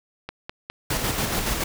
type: click train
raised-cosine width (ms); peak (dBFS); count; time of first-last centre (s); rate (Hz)
0.3; -16; 4; 0.29-0.905; 4.88
type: noise with tremolo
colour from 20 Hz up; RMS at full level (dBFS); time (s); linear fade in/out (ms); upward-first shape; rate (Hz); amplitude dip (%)
pink; -24; 0.9-1.64; 5; square; 7.1; 35
effects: none